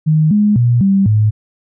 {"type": "tone with pitch steps", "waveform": "sine", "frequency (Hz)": [155.5, 208.5, 120.3, 195.4, 107.1], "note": ["D#3", "G#3", "B2", "G3", "A2"], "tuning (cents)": [-1, 7, -45, -5, -46], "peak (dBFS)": -8, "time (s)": [0.06, 1.31], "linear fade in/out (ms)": 20, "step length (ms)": 250, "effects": []}